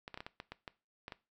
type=clicks; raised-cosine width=0.3 ms; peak=-27 dBFS; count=10; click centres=0.079 / 0.143 / 0.175 / 0.205 / 0.265 / 0.401 / 0.52 / 0.678 / 1.081 / 1.122 s; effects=noise-tail reverb RT60 0.3 s tail -19 dB re dry